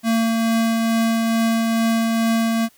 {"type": "tone with tremolo", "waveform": "square", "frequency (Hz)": 227, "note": "A#3", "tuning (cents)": -46, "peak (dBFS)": -16, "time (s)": [0.03, 2.69], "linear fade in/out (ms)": 50, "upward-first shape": "triangle", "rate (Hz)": 2.3, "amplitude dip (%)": 25, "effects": ["white hiss -55 dBFS RMS until 2.77 s"]}